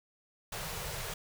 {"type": "band-stop noise", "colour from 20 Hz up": "pink", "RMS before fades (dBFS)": -39, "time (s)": [0.52, 1.14], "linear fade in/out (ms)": 5, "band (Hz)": [180, 390], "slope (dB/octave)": 48, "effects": []}